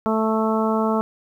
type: harmonic tone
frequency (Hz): 220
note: A3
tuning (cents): 0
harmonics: 1 / 2 / 3 / 4 / 5 / 6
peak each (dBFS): -21 / -24 / -26 / -27 / -28 / -29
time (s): 0.06-1.01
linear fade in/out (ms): 0
effects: 9-bit